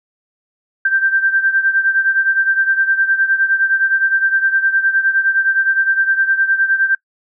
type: beating tone pair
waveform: sine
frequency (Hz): 1568 / 1577.7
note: G6 / G6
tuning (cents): 0 / +11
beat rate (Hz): 9.7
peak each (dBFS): -13 / -18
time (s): 0.85-6.95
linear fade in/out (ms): 5
effects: noise-tail reverb RT60 0.1 s tail -23 dB re dry